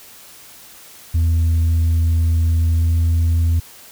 sine tone with pitch glide, 82.41 to 83.18 Hz, E2 to E2, 0 to +16 cents, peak -10 dBFS, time 1.14-3.6 s, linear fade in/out 10 ms, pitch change +16 cents, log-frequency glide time 2.77-2.89 s, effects tanh soft clip ceiling -12 dBFS + white hiss -42 dBFS RMS until 3.91 s

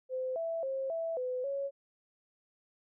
sine tone with pitch steps, 515 / 661 / 535 / 659 / 505 / 555 Hz, C5 / E5 / C5 / E5 / B4 / C#5, -28 / +5 / +38 / -1 / +39 / +2 cents, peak -32 dBFS, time 0.09-1.71 s, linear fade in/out 50 ms, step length 270 ms, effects none

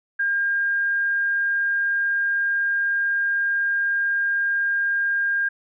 sine tone, 1609 Hz, G6, 45 cents sharp, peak -19 dBFS, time 0.19-5.49 s, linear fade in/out 10 ms, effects none

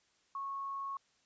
sine tone, 1100 Hz, C#6, 14 cents flat, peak -37 dBFS, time 0.35-0.97 s, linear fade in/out 2 ms, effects white hiss -72 dBFS RMS until 1.25 s + resampled to 16000 Hz

